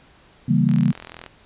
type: chord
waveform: sine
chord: C# diminished seventh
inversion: none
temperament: equal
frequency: 138.59 / 164.81 / 196 / 233.1 Hz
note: C#3 / E3 / G3 / Bb3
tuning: 0 / 0 / 0 / 0 cents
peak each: -20 dBFS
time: 0.48-0.92 s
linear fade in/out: 10 ms
type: click train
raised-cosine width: 0.3 ms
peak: -20 dBFS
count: 25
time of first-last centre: 0.69-1.263 s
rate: 41.9 Hz
effects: pink hiss -52 dBFS RMS until 1.45 s + resampled to 8000 Hz